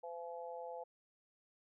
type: harmonic tone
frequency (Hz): 170.1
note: F3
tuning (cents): -45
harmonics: 3 / 4 / 5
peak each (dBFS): -46 / -49 / -49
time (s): 0.03-0.84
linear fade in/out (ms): 10
effects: none